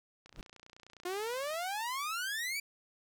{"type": "click train", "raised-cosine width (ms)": 0.2, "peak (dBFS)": -36, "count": 39, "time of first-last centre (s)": [0.26, 1.539], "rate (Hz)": 29.7}
{"type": "noise with exponential growth", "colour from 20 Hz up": "brown", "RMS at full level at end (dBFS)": -40, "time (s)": [0.3, 0.41], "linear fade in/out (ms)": 0, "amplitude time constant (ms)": 22}
{"type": "exponential sweep", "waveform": "sawtooth", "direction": "up", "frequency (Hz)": [349.2, 2357], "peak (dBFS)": -31, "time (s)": [1.05, 2.6], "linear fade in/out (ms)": 5}
{"effects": []}